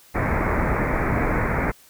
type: low-pass noise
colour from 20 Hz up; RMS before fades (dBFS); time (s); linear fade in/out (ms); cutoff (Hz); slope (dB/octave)
pink; -22; 0.14-1.72; 20; 2300; 96
effects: white hiss -52 dBFS RMS until 1.89 s